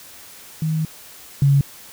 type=tone pair in turn; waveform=sine; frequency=157.9 / 139.66 Hz; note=D#3 / C#3; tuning=+26 / +13 cents; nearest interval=major second; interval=213 cents; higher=first; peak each=-18 / -11 dBFS; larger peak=second; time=0.62-0.85 / 1.42-1.61 s; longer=first; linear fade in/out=2 ms; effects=white hiss -42 dBFS RMS until 1.92 s